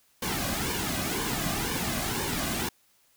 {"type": "noise with flanger", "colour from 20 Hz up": "pink", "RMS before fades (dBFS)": -30, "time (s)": [0.22, 2.69], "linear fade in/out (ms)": 5, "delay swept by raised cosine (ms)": [1.5, 2.25], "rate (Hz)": 2, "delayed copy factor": -0.65, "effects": ["white hiss -65 dBFS RMS until 3.16 s"]}